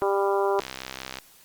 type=harmonic tone; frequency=198 Hz; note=G3; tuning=18 cents sharp; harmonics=2 / 3 / 4 / 5 / 6 / 7; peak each=-23 / -29 / -29 / -29 / -34 / -37 dBFS; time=0.02-0.6 s; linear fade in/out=0 ms
type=click train; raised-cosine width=0.2 ms; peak=-16 dBFS; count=40; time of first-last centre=0.59-1.186 s; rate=65.4 Hz
effects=white hiss -54 dBFS RMS until 1.44 s + Opus 48 kbps